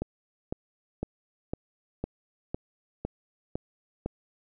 click train, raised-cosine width 2 ms, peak -17 dBFS, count 9, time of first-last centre 0.02-4.06 s, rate 1.98 Hz, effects none

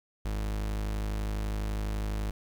40% pulse tone, 52 Hz, G#1, 3 cents sharp, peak -29 dBFS, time 0.25-2.31 s, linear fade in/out 5 ms, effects 10-bit

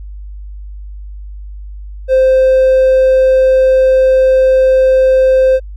triangle tone, 522 Hz, C5, 4 cents flat, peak -3 dBFS, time 2.08-5.6 s, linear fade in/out 50 ms, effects tanh soft clip ceiling 0 dBFS + added 50 Hz sine -25 dBFS peak until 5.76 s

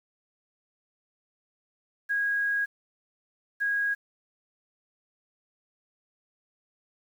sine tone pair in turn, 1644 / 1644 Hz, G#6 / G#6, -18 / -18 cents, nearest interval unison, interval 0 cents, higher neither, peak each -24 dBFS, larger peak neither, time 2.09-2.66 / 3.6-3.95 s, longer first, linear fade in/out 20 ms, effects 9-bit

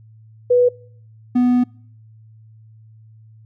sine / triangle tone pair in turn, 491.9 / 247.1 Hz, B4 / B3, -7 / +1 cents, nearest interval octave, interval 1192 cents, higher first, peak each -10 dBFS, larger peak neither, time 0.5-0.69 / 1.35-1.64 s, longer second, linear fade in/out 10 ms, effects noise-tail reverb RT60 0.6 s tail -26 dB re dry + added 110 Hz sine -43 dBFS peak until 3.45 s

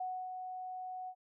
sine tone with ADSR envelope, 740 Hz, F#5, in tune, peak -35 dBFS, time 0-1.15 s, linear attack 7 ms, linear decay 280 ms, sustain -5 dB, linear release 67 ms, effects none

